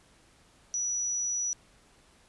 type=tone; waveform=sine; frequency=5880 Hz; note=F#8; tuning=12 cents flat; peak=-28 dBFS; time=0.74-1.53 s; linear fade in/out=0 ms; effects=pink hiss -61 dBFS RMS until 2.28 s + resampled to 24000 Hz

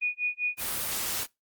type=tone with tremolo; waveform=sine; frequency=2463 Hz; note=D#7; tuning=18 cents flat; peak=-23 dBFS; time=0.01-0.61 s; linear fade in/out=20 ms; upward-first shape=sine; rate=5 Hz; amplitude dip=100%
type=noise; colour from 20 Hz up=white; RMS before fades=-31 dBFS; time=0.57-1.27 s; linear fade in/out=50 ms
effects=noise-tail reverb RT60 0.2 s tail -23 dB re dry + Opus 32 kbps

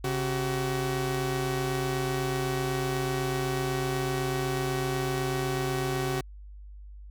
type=tone pair together; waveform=sawtooth; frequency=135.14 / 377.4 Hz; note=C#3 / F#4; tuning=-44 / +34 cents; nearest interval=octave + tritone; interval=1778 cents; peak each=-26 dBFS; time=0.04-6.21 s; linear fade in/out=5 ms; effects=added 50 Hz sine -42 dBFS peak until 7.1 s

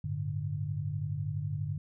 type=chord; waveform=sine; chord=G suspended second; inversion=none; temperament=equal; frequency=98 / 110 / 146.83 Hz; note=G2 / A2 / D3; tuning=0 / 0 / 0 cents; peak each=-36 / -38 / -34 dBFS; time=0.04-1.78 s; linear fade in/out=5 ms; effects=none

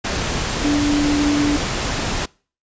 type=tone in noise; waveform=sine; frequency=291.8 Hz; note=D4; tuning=11 cents flat; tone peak=-15 dBFS; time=0.64-1.57 s; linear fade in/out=10 ms; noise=pink; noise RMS=-22 dBFS; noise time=0.04-2.26 s; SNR=+4 dB; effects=noise-tail reverb RT60 0.4 s tail -25 dB re dry + resampled to 16000 Hz

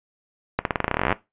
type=accelerating click train; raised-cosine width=0.5 ms; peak=-5 dBFS; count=20; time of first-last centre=0.59-1.126 s; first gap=62 ms; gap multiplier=0.9; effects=noise-tail reverb RT60 0.2 s tail -17 dB re dry + resampled to 8000 Hz

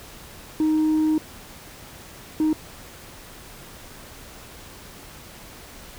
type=tone bursts at uneven times; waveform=sine; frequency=311.1 Hz; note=D#4; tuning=in tune; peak=-15 dBFS; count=2; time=0.6-1.18 / 2.4-2.53 s; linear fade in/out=2 ms; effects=tanh soft clip ceiling -16 dBFS + pink hiss -43 dBFS RMS until 5.98 s

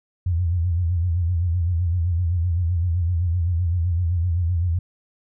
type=tone with vibrato; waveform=sine; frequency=86.5 Hz; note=F2; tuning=16 cents flat; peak=-18 dBFS; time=0.26-4.79 s; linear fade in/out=5 ms; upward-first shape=sine; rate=7.8 Hz; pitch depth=99 cents each way; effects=none

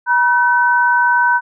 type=tone pair together; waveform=sine; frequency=962.9 / 1521 Hz; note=B5 / F#6; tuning=-44 / +47 cents; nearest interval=minor sixth; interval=791 cents; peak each=-13 dBFS; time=0.06-1.41 s; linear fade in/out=50 ms; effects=none

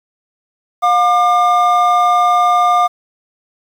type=tone pair together; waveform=triangle; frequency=713.5 / 1200 Hz; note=F5 / D6; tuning=+37 / +37 cents; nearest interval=major sixth; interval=900 cents; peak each=-10 dBFS; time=0.82-2.88 s; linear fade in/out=20 ms; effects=7-bit

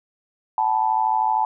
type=tone with amplitude modulation; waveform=sine; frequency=872 Hz; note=A5; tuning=16 cents flat; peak=-13 dBFS; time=0.58-1.45 s; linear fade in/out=2 ms; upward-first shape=sine; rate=113 Hz; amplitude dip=95%; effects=none

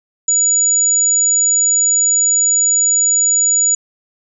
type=tone; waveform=sine; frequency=6900 Hz; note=A8; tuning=35 cents flat; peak=-10 dBFS; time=0.28-3.75 s; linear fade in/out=5 ms; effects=none

